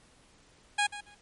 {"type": "tone with echo", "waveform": "15% pulse", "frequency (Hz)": 823, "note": "G#5", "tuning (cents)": -16, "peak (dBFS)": -18, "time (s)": [0.78, 0.87], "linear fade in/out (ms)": 10, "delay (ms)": 140, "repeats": 2, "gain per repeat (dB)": -14, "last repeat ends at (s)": 1.15, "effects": ["pink hiss -61 dBFS RMS until 1.21 s", "MP3 48 kbps"]}